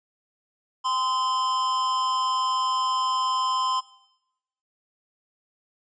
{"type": "tone with amplitude modulation", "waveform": "square", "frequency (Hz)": 1031, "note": "C6", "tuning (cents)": -26, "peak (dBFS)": -21, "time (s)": [0.84, 3.81], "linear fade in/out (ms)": 20, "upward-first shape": "sine", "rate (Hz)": 241, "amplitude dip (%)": 50, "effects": ["noise-tail reverb RT60 0.9 s tail -19 dB re dry", "resampled to 16000 Hz"]}